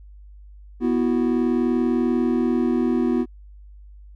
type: chord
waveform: triangle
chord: B suspended fourth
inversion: none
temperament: equal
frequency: 246.9 / 329.6 / 370 Hz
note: B3 / E4 / F#4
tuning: 0 / 0 / 0 cents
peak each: -18 / -22 / -23 dBFS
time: 0.8-3.26 s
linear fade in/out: 50 ms
effects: added 50 Hz sine -41 dBFS peak until 4.15 s